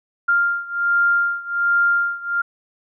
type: beating tone pair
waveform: sine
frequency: 1396.9 / 1398.2 Hz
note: F6 / F6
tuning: 0 / +2 cents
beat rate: 1.3 Hz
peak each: -18 / -20 dBFS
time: 0.28-2.42 s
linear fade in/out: 10 ms
effects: none